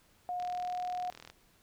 sine tone with pitch glide, 718 to 723.4 Hz, F5 to F#5, +48 to -39 cents, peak -33 dBFS, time 0.29-1.1 s, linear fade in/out 0 ms, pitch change +13 cents, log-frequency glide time 0.39-0.81 s
click train, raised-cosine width 0.2 ms, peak -30 dBFS, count 37, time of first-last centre 0.4-1.3 s, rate 40 Hz
effects pink hiss -66 dBFS RMS until 1.62 s

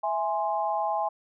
sine chord, E augmented, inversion none, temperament equal, 659.3 / 830.6 / 1046.5 Hz, E5 / G#5 / B#5, 0 / 0 / 0 cents, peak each -30 / -27 / -32 dBFS, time 0.03-1.09 s, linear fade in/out 10 ms, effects none

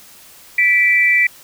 sine tone pair together, 1968.1 / 2333 Hz, B6 / D7, -7 / -12 cents, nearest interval minor third, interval 295 cents, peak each -13 dBFS, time 0.58-1.27 s, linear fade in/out 5 ms, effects white hiss -43 dBFS RMS until 1.43 s

